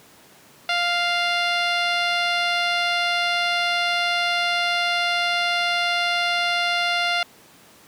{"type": "tone with low-pass filter", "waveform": "10% pulse", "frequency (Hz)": 698.5, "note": "F5", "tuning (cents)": 0, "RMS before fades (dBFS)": -22, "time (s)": [0.69, 7.23], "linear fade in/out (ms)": 2, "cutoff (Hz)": 4700, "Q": 0.86, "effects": ["pink hiss -50 dBFS RMS until 7.87 s", "high-pass 150 Hz 12 dB/octave"]}